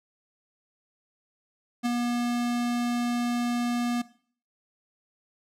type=tone with ADSR envelope; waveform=square; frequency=240.5 Hz; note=B3; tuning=46 cents flat; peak=-23 dBFS; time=1.83-4.02 s; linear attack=27 ms; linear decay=18 ms; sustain=-3 dB; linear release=9 ms; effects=noise-tail reverb RT60 0.5 s tail -18 dB re dry + low-pass 11000 Hz 12 dB/octave